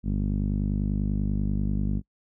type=tone with low-pass filter; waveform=sawtooth; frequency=50.2 Hz; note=G1; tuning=42 cents sharp; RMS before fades=-26 dBFS; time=0.03-2.02 s; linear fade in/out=50 ms; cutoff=220 Hz; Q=3; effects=noise-tail reverb RT60 0.1 s tail -25 dB re dry